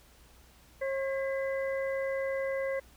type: harmonic tone with a mistuned harmonic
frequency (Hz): 540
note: C#5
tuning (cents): -45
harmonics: 1 / 2 / 3 / 4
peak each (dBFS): -30 / -45 / -44 / -40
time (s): 0.81-2.8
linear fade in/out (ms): 10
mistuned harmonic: 4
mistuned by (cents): -120
effects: added 60 Hz sine -60 dBFS peak until 2.96 s + pink hiss -60 dBFS RMS until 2.96 s